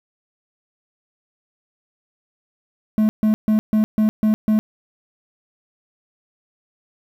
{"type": "tone bursts", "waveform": "triangle", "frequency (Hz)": 215.6, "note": "A3", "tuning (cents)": -35, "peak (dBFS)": -11, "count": 7, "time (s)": [2.98, 4.59], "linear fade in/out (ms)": 0, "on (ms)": 110, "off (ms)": 140, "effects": ["8-bit"]}